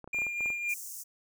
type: clicks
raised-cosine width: 1 ms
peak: -31 dBFS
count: 9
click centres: 0.043 / 0.076 / 0.146 / 0.187 / 0.219 / 0.267 / 0.407 / 0.459 / 0.503 s
type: tone with tremolo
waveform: triangle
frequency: 2404 Hz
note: D7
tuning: 40 cents sharp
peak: -26 dBFS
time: 0.13-0.74 s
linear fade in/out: 5 ms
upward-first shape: sine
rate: 3.8 Hz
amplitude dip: 50%
type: high-pass noise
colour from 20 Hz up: pink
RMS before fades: -42 dBFS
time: 0.68-1.04 s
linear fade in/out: 20 ms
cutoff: 6000 Hz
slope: 48 dB/octave
effects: none